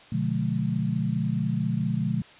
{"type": "chord", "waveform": "sine", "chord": "B diminished seventh", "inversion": "none", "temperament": "just", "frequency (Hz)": [123.47, 148.16, 177.8, 213.4], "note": ["B2", "D3", "F3", "Ab3"], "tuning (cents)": [0, 16, 31, 47], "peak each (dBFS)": -29, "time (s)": [0.12, 2.22], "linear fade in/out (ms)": 5, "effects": ["white hiss -50 dBFS RMS until 2.39 s", "resampled to 8000 Hz"]}